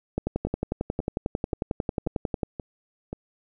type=two click trains; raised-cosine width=2 ms; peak=-12 / -19 dBFS; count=26 / 6; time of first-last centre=0.18-2.432 / 0.47-3.13 s; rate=11.1 / 1.88 Hz; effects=none